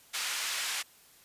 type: band-pass noise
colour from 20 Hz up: pink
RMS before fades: -34 dBFS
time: 0.13-0.83 s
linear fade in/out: 20 ms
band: 1700 to 9600 Hz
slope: 12 dB/octave
effects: white hiss -59 dBFS RMS until 1.24 s + resampled to 32000 Hz

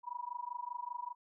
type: tone with amplitude modulation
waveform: sine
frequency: 971 Hz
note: B5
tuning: 30 cents flat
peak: -35 dBFS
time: 0.03-1.15 s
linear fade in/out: 50 ms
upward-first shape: sine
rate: 25.1 Hz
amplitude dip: 95%
effects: none

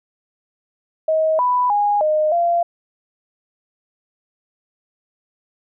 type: tone with pitch steps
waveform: sine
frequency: 633 / 991 / 823 / 615 / 688 Hz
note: D#5 / B5 / G#5 / D#5 / F5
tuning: +30 / +6 / -16 / -20 / -26 cents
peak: -14 dBFS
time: 1.08-2.63 s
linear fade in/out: 5 ms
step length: 310 ms
effects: none

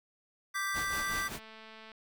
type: chord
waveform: square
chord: G major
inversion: second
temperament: equal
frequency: 1174.7 / 1568 / 1975.5 Hz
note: D6 / G6 / B6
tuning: 0 / 0 / 0 cents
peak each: -37 dBFS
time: 0.54-1.29 s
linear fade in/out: 20 ms
type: noise with tremolo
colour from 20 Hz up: pink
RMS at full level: -39 dBFS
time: 0.73-1.4 s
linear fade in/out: 50 ms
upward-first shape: sine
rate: 5.2 Hz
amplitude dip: 75%
type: click train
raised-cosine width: 0.3 ms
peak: -35 dBFS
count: 205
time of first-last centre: 0.99-1.917 s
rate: 220 Hz
effects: none

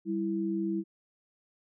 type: tone pair together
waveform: sine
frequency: 195.98 / 329.6 Hz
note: G3 / E4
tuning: 0 / 0 cents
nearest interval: major sixth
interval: 900 cents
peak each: -32 / -30 dBFS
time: 0.05-0.84 s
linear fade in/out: 50 ms
effects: none

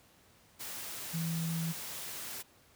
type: tone in noise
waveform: sine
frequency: 164.81 Hz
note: E3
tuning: in tune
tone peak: -32 dBFS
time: 1.13-1.73 s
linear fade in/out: 20 ms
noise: white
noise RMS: -42 dBFS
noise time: 0.59-2.43 s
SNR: +7 dB
effects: pink hiss -63 dBFS RMS until 2.75 s + high-pass 60 Hz 12 dB/octave

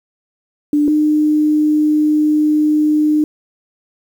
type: tone pair in turn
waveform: sine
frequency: 295 / 303.3 Hz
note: D4 / D#4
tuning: +8 / -44 cents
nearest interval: unison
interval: 48 cents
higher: second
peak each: -10 dBFS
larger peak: neither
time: 0.73-0.88 / 0.88-3.24 s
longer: second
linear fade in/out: 2 ms
effects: 7-bit

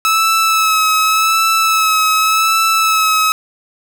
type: tone with vibrato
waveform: sawtooth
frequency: 1300 Hz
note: E6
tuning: 24 cents flat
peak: -7 dBFS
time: 0.05-3.32 s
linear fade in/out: 0 ms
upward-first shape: sine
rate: 0.87 Hz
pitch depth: 27 cents each way
effects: none

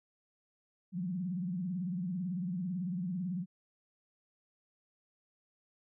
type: tone with vibrato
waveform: sine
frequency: 180.2 Hz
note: F#3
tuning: 45 cents flat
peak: -33 dBFS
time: 0.92-3.46 s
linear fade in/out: 50 ms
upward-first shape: sine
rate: 18 Hz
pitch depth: 140 cents each way
effects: none

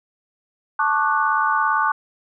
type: chord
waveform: sine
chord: D major seventh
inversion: second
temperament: equal with one note detuned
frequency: 880 / 1108.7 / 1186.3 / 1480 Hz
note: A5 / C#6 / D6 / F#6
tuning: 0 / 0 / +17 / 0 cents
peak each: -22 dBFS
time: 0.79-1.92 s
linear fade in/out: 5 ms
effects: none

